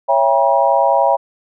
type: chord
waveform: sine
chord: C# diminished seventh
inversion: none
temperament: just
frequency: 554.4 / 665.2 / 798.3 / 957.9 Hz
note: C#5 / E5 / G5 / Bb5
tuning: 0 / +16 / +31 / +47 cents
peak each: -16 dBFS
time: 0.08-1.17 s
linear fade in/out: 20 ms
effects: none